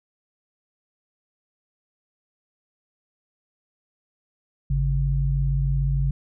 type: tone pair together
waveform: sine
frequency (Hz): 51.91 / 138.59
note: G#1 / C#3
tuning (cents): 0 / 0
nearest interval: octave + perfect fourth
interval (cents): 1700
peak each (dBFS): -22 / -22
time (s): 4.7-6.11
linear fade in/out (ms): 5
effects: none